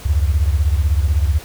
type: beating tone pair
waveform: sine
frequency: 70.4 / 86.4 Hz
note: C#2 / F2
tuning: +27 / -18 cents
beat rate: 16 Hz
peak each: -14 / -18 dBFS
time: 0.05-1.39 s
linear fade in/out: 10 ms
effects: pink hiss -37 dBFS RMS until 1.44 s